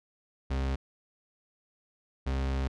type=tone pair in turn; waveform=40% pulse; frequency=66.7 / 66.7 Hz; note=C2 / C2; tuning=+34 / +34 cents; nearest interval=unison; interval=0 cents; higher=neither; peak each=-27 dBFS; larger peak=neither; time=0.5-0.76 / 2.26-2.68 s; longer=second; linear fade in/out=10 ms; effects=low-pass 5000 Hz 12 dB/octave